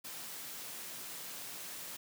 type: high-pass noise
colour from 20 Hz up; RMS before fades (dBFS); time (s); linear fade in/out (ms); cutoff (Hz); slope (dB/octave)
white; -45; 0.04-1.97; 10; 110; 48
effects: none